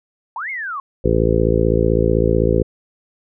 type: linear two-way sweep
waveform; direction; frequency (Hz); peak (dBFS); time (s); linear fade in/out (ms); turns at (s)
sine; up then down; 830.6 to 2201 to 1045; -23; 0.36-0.8; 2; 0.5
type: harmonic tone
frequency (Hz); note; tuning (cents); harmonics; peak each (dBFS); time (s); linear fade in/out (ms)
55.8; A1; +25; 1 / 2 / 3 / 4 / 5 / 6 / 7 / 8 / 9; -20 / -21 / -22 / -25 / -26 / -23 / -20 / -21 / -21; 1.04-2.63; 10
effects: none